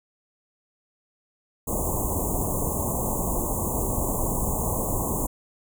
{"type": "band-stop noise", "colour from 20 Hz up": "pink", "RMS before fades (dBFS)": -26, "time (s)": [1.67, 5.27], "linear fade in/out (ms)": 10, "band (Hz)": [1100, 6700], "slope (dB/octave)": 96, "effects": []}